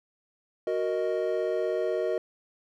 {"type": "chord", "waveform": "triangle", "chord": "D# minor", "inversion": "first", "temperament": "equal", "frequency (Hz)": [370, 466.2, 622.3], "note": ["F#4", "A#4", "D#5"], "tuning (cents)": [0, 0, 0], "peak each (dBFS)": -28, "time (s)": [0.67, 2.18], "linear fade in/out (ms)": 2, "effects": []}